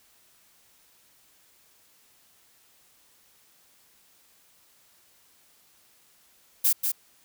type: noise with echo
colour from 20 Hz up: violet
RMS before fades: -21 dBFS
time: 6.64-6.73 s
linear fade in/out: 10 ms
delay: 190 ms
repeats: 1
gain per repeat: -5 dB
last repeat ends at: 6.92 s
effects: white hiss -61 dBFS RMS until 7.24 s